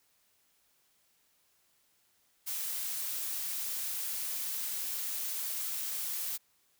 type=noise; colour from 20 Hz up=blue; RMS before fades=-36 dBFS; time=2.46-6.38 s; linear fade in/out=20 ms; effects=white hiss -71 dBFS RMS until 6.79 s